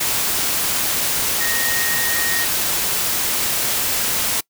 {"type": "tone in noise", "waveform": "sine", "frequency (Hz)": 1864.7, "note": "A#6", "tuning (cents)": 0, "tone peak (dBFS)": -23, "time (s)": [1.4, 2.45], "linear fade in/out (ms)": 10, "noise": "white", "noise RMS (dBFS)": -20, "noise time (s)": [0, 4.41], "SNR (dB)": -6, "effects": ["noise-tail reverb RT60 0.1 s tail -24 dB re dry"]}